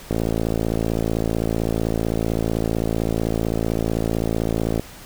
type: click train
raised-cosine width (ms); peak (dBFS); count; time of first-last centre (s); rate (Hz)
2; -8; 262; 0.11-4.796; 55.7
effects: pink hiss -41 dBFS RMS until 5.05 s